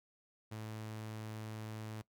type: tone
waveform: sawtooth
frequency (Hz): 109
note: A2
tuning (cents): -16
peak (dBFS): -39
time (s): 0.51-2.02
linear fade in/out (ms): 10
effects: noise-tail reverb RT60 0.1 s tail -20 dB re dry